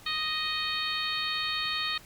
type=harmonic tone; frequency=622.3 Hz; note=D#5; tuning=in tune; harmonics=2 / 3 / 4 / 5 / 6 / 7; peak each=-36 / -36 / -36 / -37 / -34 / -35 dBFS; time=0.06-1.98 s; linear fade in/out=5 ms; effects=pink hiss -52 dBFS RMS until 2.05 s + Opus 48 kbps